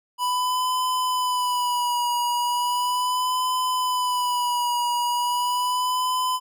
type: tone with vibrato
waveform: square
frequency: 987.8 Hz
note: B5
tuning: in tune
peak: -22 dBFS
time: 0.18-6.4 s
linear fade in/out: 50 ms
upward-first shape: sine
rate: 0.37 Hz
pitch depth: 42 cents each way
effects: none